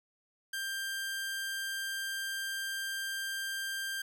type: tone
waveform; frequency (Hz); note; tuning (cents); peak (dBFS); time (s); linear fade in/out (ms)
sawtooth; 1585; G6; +19; -31; 0.53-4.02; 5
effects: none